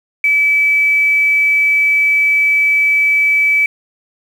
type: tone with quantisation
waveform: sine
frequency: 2300 Hz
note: D7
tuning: 37 cents flat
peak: -9 dBFS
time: 0.24-3.66 s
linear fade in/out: 2 ms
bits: 6
effects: none